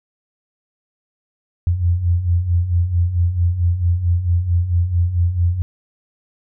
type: beating tone pair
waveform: sine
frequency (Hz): 84.1 / 88.6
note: E2 / F2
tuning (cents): +35 / +25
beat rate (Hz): 4.5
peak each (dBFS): -21 / -15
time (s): 1.67-5.62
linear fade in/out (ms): 0
effects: none